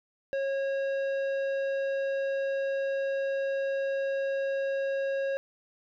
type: tone with tanh clipping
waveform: sine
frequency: 546 Hz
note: C#5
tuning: 26 cents flat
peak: -29 dBFS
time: 0.33-5.37 s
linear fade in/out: 0 ms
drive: 11 dB
effects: none